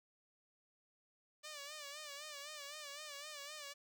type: tone with vibrato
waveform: 5% pulse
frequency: 587.3 Hz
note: D5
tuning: in tune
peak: -36 dBFS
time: 1.43-3.74 s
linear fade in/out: 20 ms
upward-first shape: sine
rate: 3.9 Hz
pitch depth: 82 cents each way
effects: none